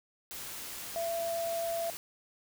sine tone in noise, 672 Hz, E5, 33 cents sharp, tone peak -31 dBFS, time 0.96-1.9 s, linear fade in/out 0 ms, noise white, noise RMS -42 dBFS, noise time 0.31-1.97 s, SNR +8 dB, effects none

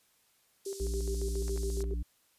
white band-pass noise, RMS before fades -48 dBFS, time 0.65-1.83 s, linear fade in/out 5 ms, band 4600 to 9900 Hz, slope 24 dB/octave
sine tone with tremolo, 392 Hz, G4, in tune, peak -34 dBFS, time 0.66-1.94 s, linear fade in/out 5 ms, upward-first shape square, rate 7.2 Hz, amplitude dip 65%
harmonic tone, 58.3 Hz, A#1, 1 cent sharp, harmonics 1 / 3 / 5, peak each -31 / -46 / -48 dBFS, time 0.8-2.03 s, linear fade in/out 10 ms
clicks, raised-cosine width 0.5 ms, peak -33 dBFS, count 3, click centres 1.481 / 1.576 / 1.806 s
effects white hiss -69 dBFS RMS until 2.38 s + resampled to 32000 Hz

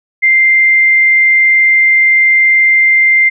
sine tone, 2093 Hz, C7, in tune, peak -5 dBFS, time 0.22-3.3 s, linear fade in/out 20 ms, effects none

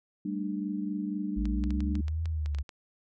sine chord, G suspended second, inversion none, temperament equal with one note detuned, 196 / 220 / 298.5 Hz, G3 / A3 / D4, 0 / 0 / +28 cents, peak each -33 / -37 / -34 dBFS, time 0.25-2.01 s, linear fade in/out 5 ms
sine linear two-way sweep, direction up then down, 51.9 to 82.41 to 69.4 Hz, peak -28 dBFS, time 1.36-2.63 s, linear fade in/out 20 ms, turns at 2.24 s
clicks, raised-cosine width 0.2 ms, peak -27 dBFS, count 11, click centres 1.455 / 1.639 / 1.706 / 1.805 / 1.954 / 2.082 / 2.257 / 2.46 / 2.548 / 2.586 / 2.692 s
effects none

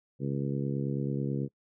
harmonic tone, 69.2 Hz, C#2, 2 cents flat, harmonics 2 / 3 / 4 / 5 / 6 / 7, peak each -31 / -35 / -37 / -39 / -41 / -42 dBFS, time 0.19-1.49 s, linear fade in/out 50 ms, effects noise-tail reverb RT60 0.1 s tail -25 dB re dry

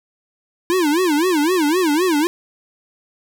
square tone with vibrato, 329.6 Hz, E4, in tune, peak -15 dBFS, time 0.7-2.27 s, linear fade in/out 0 ms, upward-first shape sine, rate 3.9 Hz, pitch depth 230 cents each way, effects none

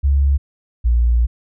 sine tone pair in turn, 69.6 / 58.93 Hz, C#2 / A#1, +8 / +19 cents, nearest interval minor third, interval 289 cents, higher first, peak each -11 dBFS, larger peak neither, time 0.03-0.38 / 0.84-1.27 s, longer second, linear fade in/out 20 ms, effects none

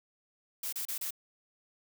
blue noise bursts, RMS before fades -36 dBFS, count 4, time 0.63-1.107 s, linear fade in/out 5 ms, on 96 ms, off 31 ms, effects none

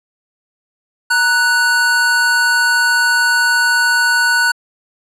square tone pair together, 933.7 / 1480 Hz, A#5 / F#6, +3 / 0 cents, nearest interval minor sixth, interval 797 cents, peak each -21 / -12 dBFS, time 1.1-4.52 s, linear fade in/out 10 ms, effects low-pass 11000 Hz 12 dB/octave

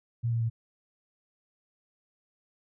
sine tone with pitch steps, 117.4 / 115.78 / 114.19 Hz, A#2 / A#2 / A#2, +13 / -11 / -35 cents, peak -25 dBFS, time 0.23-0.5 s, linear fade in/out 20 ms, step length 90 ms, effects none

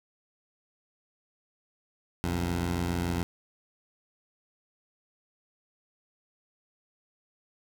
15% pulse tone pair together, 61.6 / 87.12 Hz, B1 / F2, -4 / -4 cents, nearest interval tritone, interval 600 cents, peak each -30 / -22 dBFS, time 2.24-3.23 s, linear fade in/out 0 ms, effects none

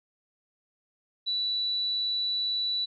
sine tone, 3951 Hz, B7, in tune, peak -26 dBFS, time 1.26-2.86 s, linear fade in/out 20 ms, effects none

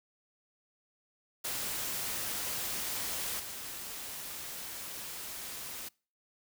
white noise with level steps, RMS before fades -36 / -42 dBFS, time 1.44-5.89 s, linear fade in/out 10 ms, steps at 3.39 s, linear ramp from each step 10 ms, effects noise-tail reverb RT60 0.4 s tail -26 dB re dry

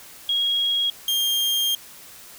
sine / 40% pulse tone pair in turn, 3293 / 3210 Hz, G#7 / G7, -15 / +40 cents, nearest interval unison, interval 45 cents, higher first, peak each -19 dBFS, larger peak neither, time 0.29-0.9 / 1.08-1.75 s, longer second, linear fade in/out 2 ms, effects white hiss -44 dBFS RMS until 2.38 s

